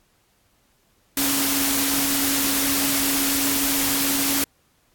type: tone in noise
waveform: sine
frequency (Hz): 277.2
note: C#4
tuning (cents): 0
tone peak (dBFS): -25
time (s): 1.17-4.44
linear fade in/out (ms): 2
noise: white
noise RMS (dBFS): -22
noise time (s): 1.17-4.44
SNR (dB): -6
effects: pink hiss -63 dBFS RMS until 4.94 s + AAC 64 kbps